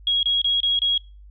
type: tone bursts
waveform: sine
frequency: 3304 Hz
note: G#7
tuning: 10 cents flat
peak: -17 dBFS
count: 5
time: 0.07-0.978 s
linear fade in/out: 2 ms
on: 160 ms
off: 27 ms
effects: noise-tail reverb RT60 0.3 s tail -26 dB re dry + added 50 Hz sine -42 dBFS peak until 1.3 s